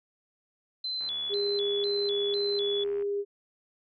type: tone with vibrato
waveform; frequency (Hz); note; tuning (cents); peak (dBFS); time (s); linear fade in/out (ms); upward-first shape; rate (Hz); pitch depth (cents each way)
sine; 3729; A#7; 0; -30; 0.84-2.84; 5; square; 2; 150
type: click train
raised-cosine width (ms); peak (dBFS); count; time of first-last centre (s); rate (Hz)
0.5; -35; 151; 1.01-3.023; 74.5
type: tone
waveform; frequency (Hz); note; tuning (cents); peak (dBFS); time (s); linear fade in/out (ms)
sine; 404.6; G#4; -45; -27; 1.29-3.25; 50
effects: none